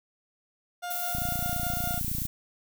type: tone with tremolo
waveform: 30% pulse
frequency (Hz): 707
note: F5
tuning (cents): +21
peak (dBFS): -30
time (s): 0.82-2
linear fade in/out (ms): 20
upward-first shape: square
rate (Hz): 4.9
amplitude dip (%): 25
type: noise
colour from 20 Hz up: violet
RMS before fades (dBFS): -33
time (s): 0.9-2.27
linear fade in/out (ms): 10
type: click train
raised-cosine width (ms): 5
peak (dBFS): -22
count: 33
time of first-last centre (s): 1.15-2.253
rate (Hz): 29
effects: none